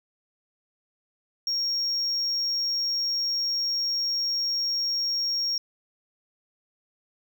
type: tone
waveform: sine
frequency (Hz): 5570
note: F8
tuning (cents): -5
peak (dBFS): -22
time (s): 1.47-5.58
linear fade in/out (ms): 2
effects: tanh soft clip ceiling -22 dBFS